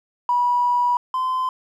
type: tone pair in turn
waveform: triangle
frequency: 974 / 1028.7 Hz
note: B5 / C6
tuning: -24 / -30 cents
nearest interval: minor second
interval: 94 cents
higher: second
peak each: -12 / -17 dBFS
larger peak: first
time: 0.29-0.97 / 1.14-1.49 s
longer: first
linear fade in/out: 2 ms
effects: tanh soft clip ceiling -14 dBFS